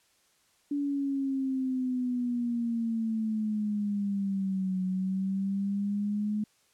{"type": "exponential two-way sweep", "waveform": "sine", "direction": "down then up", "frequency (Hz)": [288.1, 185.1, 212.3], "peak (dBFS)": -27, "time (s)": [0.71, 6.44], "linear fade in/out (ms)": 5, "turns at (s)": 4.83, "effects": ["white hiss -67 dBFS RMS until 6.73 s", "low-pass 10000 Hz 12 dB/octave"]}